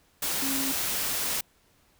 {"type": "tone in noise", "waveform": "sine", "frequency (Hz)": 270, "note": "C#4", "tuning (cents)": -45, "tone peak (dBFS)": -31, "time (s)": [0.42, 0.72], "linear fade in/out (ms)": 5, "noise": "white", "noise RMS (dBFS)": -29, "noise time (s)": [0.22, 1.41], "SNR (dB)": -5, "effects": ["pink hiss -64 dBFS RMS until 1.99 s"]}